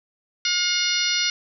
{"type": "harmonic tone", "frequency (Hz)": 716, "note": "F5", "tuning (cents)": 43, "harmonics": [2, 3, 4, 5, 6, 7, 8], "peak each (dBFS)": [-30, -27, -28, -28, -27, -27, -27], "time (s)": [0.45, 1.3], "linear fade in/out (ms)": 2, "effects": []}